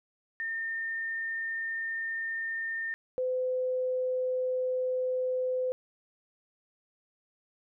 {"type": "tone pair in turn", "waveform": "sine", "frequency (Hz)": [1815, 509.3], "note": ["A#6", "C5"], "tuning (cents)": [-47, -47], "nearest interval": "octave + minor seventh", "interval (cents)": 2200, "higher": "first", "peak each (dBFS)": [-31, -27], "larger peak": "second", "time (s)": [[0.4, 2.94], [3.18, 5.72]], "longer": "neither", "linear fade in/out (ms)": 0, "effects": []}